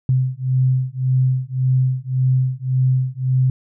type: beating tone pair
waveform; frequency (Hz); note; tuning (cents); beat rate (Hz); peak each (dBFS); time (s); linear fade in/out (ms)
sine; 128.5 / 130.3; C3 / C3; -31 / -7; 1.8; -18; 0.09-3.5; 2
effects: none